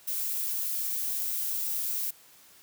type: noise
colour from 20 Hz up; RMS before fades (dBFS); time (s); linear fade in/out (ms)
violet; -31; 0.07-2.11; 10
effects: white hiss -56 dBFS RMS until 2.62 s + high-pass 60 Hz 12 dB/octave